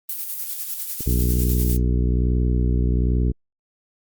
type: noise with tremolo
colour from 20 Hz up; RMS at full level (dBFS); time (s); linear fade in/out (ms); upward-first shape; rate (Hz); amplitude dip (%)
violet; -27; 0.09-1.77; 5; square; 10; 40
type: click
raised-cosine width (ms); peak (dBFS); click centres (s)
3; -19; 1.007
type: harmonic tone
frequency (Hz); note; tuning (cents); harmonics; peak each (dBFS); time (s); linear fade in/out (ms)
61.2; B1; -15; 1 / 2 / 3 / 4 / 5 / 6 / 7; -18 / -24 / -28 / -30 / -32 / -34 / -35; 1.06-3.32; 10
effects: Opus 32 kbps